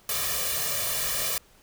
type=noise with comb filter; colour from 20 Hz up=white; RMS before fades=-28 dBFS; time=0.09-1.38 s; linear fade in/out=2 ms; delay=1.7 ms; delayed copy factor=+1; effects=pink hiss -58 dBFS RMS until 1.62 s